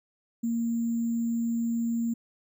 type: tone with sample-and-hold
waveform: sine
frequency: 231.7 Hz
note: A#3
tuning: 10 cents flat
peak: -25 dBFS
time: 0.43-2.14 s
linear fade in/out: 10 ms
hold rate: 7350 Hz
effects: none